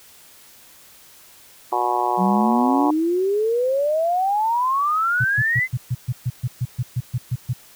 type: harmonic tone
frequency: 121.8 Hz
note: B2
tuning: 24 cents flat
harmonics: 3 / 4 / 5 / 6 / 7 / 8 / 9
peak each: -27 / -33 / -31 / -24 / -23 / -24 / -28 dBFS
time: 1.72-2.91 s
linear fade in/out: 5 ms
type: exponential sweep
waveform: sine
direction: up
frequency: 180.9 to 2081 Hz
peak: -17 dBFS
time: 2.17-5.68 s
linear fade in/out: 50 ms
type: tone bursts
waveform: sine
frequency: 123.47 Hz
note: B2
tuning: in tune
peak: -18 dBFS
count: 14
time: 5.2-7.534 s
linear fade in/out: 10 ms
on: 46 ms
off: 130 ms
effects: white hiss -48 dBFS RMS until 7.75 s